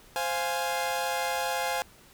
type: chord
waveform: sawtooth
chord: F minor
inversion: second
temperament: equal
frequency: 523.3 / 698.5 / 830.6 Hz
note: C5 / F5 / Ab5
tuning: 0 / 0 / 0 cents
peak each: -29 / -29 / -27 dBFS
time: 0.16-1.82 s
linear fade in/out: 0 ms
effects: pink hiss -55 dBFS RMS until 2.13 s